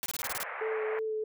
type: noise bursts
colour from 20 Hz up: white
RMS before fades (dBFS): -35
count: 8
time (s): 0.03-0.431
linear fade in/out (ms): 0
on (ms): 30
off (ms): 23
type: band-pass noise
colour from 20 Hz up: white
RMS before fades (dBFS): -39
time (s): 0.23-0.99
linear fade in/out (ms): 0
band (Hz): 480 to 2200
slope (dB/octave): 48
type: tone with vibrato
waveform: sine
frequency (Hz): 436.2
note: A4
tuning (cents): -15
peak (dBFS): -30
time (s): 0.61-1.24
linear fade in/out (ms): 5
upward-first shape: sine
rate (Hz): 3.1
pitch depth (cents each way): 16
effects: none